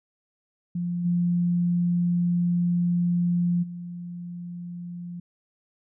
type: tone with level steps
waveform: sine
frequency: 174.61 Hz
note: F3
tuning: in tune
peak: -25 / -20 / -33 dBFS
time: 0.75-5.2 s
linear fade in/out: 5 ms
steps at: 1.04 / 3.62 s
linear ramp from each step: 20 ms
effects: none